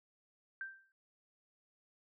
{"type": "tone with exponential decay", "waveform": "sine", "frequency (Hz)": 1568, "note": "G6", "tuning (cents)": 0, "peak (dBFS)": -37, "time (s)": [0.61, 0.92], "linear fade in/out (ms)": 1, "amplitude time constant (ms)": 66, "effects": []}